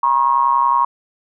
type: ring-modulated tone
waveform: triangle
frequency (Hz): 65.41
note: C2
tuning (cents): 0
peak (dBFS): -7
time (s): 0.03-0.85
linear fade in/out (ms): 5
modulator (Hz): 1020
effects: none